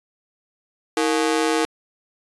sawtooth ring-modulated tone, 392 Hz, G4, in tune, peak -11 dBFS, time 0.97-1.65 s, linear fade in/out 0 ms, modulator 70.8 Hz, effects resampled to 24000 Hz

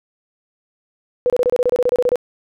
sine tone bursts, 493.9 Hz, B4, in tune, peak -12 dBFS, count 14, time 1.26-2.157 s, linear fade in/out 0 ms, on 39 ms, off 27 ms, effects none

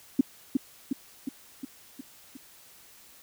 sine tone with echo, 267.6 Hz, C4, 39 cents sharp, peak -15 dBFS, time 0.19-0.21 s, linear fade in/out 5 ms, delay 360 ms, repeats 6, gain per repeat -4 dB, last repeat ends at 2.37 s, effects white hiss -54 dBFS RMS until 3.22 s

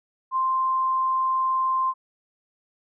sine tone, 1046.5 Hz, C6, in tune, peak -20 dBFS, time 0.31-1.94 s, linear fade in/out 50 ms, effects none

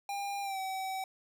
square tone with pitch glide, 802 to 763.6 Hz, G5 to G5, +39 to -46 cents, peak -35 dBFS, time 0.09-1.04 s, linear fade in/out 2 ms, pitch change -85 cents, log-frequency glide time 0.42-0.59 s, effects none

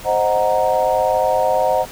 sine chord, C half-diminished seventh, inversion none, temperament equal, 523.3 / 622.3 / 740 / 932.3 Hz, C5 / Eb5 / Gb5 / Bb5, 0 / 0 / 0 / 0 cents, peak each -19 / -19 / -19 / -21 dBFS, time 0.04-1.86 s, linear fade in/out 50 ms, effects pink hiss -36 dBFS RMS until 1.91 s

